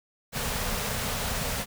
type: band-stop noise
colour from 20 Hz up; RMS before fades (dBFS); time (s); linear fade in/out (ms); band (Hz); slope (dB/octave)
pink; -30; 0.32-1.66; 50; 260 to 400; 96
effects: none